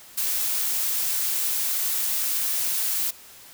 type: noise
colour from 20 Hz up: blue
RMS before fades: -25 dBFS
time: 0.17-3.11 s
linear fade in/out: 10 ms
effects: white hiss -47 dBFS RMS until 3.53 s